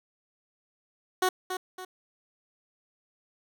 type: tone with echo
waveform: 15% pulse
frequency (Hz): 369.9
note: F#4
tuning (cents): 0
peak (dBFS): -16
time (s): 1.22-1.29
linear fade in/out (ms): 5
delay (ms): 280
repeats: 2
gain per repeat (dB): -8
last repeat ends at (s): 1.85
effects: none